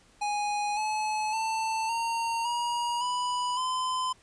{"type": "tone with pitch steps", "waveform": "square", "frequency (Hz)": [828, 857.7, 888.5, 920.3, 953.3, 987.5, 1022.9], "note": ["G#5", "A5", "A5", "A#5", "A#5", "B5", "C6"], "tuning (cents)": [-5, -44, 17, -22, 39, 0, -39], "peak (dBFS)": -28, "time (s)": [0.21, 4.13], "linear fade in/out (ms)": 10, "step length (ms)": 560, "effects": ["pink hiss -60 dBFS RMS until 4.22 s", "resampled to 22050 Hz"]}